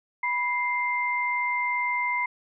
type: tone pair together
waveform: sine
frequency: 981.5 / 2093 Hz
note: B5 / C7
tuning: -11 / 0 cents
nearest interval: octave + minor second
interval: 1311 cents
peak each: -27 / -26 dBFS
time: 0.23-2.26 s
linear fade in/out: 5 ms
effects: none